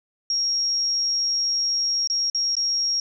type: tone with dropouts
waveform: sine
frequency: 5588 Hz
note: F8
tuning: in tune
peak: -20 dBFS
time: 0.3-3 s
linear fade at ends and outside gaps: 2 ms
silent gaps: 2.074-2.099 / 2.3-2.347 / 2.553-2.567 s
effects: none